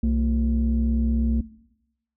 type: tone pair together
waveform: sine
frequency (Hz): 63.7 / 227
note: C2 / A#3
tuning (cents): -46 / -46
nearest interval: octave + minor seventh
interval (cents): 2200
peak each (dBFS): -20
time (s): 0.03-1.41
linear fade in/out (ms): 5
effects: noise-tail reverb RT60 0.8 s tail -17 dB re dry + tanh soft clip ceiling -14 dBFS